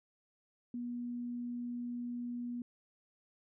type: tone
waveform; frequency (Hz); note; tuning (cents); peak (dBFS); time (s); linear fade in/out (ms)
sine; 241.7; B3; -37; -37; 0.74-2.62; 2
effects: none